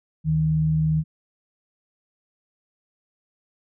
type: tone pair together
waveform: sine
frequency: 73.72 / 156.2 Hz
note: D2 / D#3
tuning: +7 / +7 cents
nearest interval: octave + minor second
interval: 1300 cents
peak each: -30 / -18 dBFS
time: 0.24-1.04 s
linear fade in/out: 50 ms
effects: none